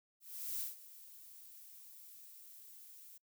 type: noise with ADSR envelope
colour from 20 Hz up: violet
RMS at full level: -39 dBFS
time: 0.2-3.18 s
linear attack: 400 ms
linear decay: 150 ms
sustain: -17 dB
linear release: 8 ms
effects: noise-tail reverb RT60 0.1 s tail -25 dB re dry